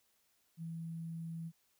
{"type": "tone with sample-and-hold", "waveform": "sine", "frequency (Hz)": 164.81, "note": "E3", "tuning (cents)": 0, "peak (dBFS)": -40, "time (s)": [0.57, 1.52], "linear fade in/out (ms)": 50, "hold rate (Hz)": 11025, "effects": ["white hiss -75 dBFS RMS until 1.79 s"]}